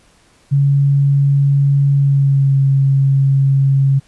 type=tone with pitch glide; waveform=sine; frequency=140.1 to 136.74 Hz; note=C#3 to C#3; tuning=+19 to -23 cents; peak=-9 dBFS; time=0.51-4 s; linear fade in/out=20 ms; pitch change=-42 cents; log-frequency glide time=1.95-2.58 s; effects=pink hiss -52 dBFS RMS until 4.07 s + resampled to 24000 Hz